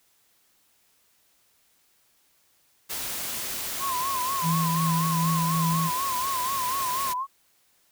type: noise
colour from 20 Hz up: white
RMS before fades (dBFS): -32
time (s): 2.89-7.14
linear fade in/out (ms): 20
type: tone with vibrato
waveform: sine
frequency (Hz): 1047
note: C6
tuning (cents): +1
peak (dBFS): -26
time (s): 3.79-7.27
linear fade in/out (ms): 50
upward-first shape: sine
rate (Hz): 4.1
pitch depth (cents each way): 96
type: tone with tremolo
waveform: sine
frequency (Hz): 164.81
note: E3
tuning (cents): 0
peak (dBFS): -22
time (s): 4.42-5.91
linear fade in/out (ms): 50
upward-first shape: triangle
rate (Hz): 2.6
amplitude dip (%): 30
effects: white hiss -65 dBFS RMS until 7.91 s